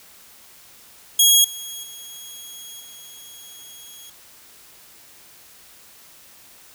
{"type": "tone with level steps", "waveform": "15% pulse", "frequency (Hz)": 3303, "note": "G#7", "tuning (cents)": -10, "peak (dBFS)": [-4, -24, -29, -33], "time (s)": [1.19, 4.1], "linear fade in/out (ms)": 5, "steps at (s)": [1.44, 1.83, 2.8], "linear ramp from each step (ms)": 5, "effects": ["white hiss -48 dBFS RMS until 6.74 s"]}